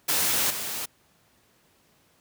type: noise with level steps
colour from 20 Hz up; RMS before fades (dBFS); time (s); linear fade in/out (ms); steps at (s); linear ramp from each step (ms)
white; -24 / -32; 0.08-0.86; 10; 0.5; 5
effects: pink hiss -63 dBFS RMS until 2.2 s + high-pass 80 Hz 12 dB/octave